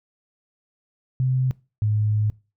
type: tone pair in turn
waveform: sine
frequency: 129.3 / 106.2 Hz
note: C3 / G#2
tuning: -20 / +39 cents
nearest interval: minor third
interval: 341 cents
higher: first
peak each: -18 / -18 dBFS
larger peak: neither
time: 1.2-1.51 / 1.82-2.3 s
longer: second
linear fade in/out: 0 ms
effects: noise-tail reverb RT60 0.3 s tail -22 dB re dry